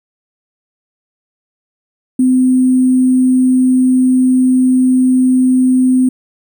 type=tone with sample-and-hold; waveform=sine; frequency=255.8 Hz; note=C4; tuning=39 cents flat; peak=-7 dBFS; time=2.19-6.09 s; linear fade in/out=5 ms; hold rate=8820 Hz; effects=none